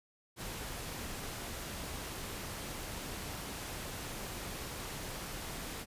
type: noise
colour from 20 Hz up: pink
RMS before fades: -42 dBFS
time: 0.36-5.86 s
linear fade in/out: 50 ms
effects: resampled to 32000 Hz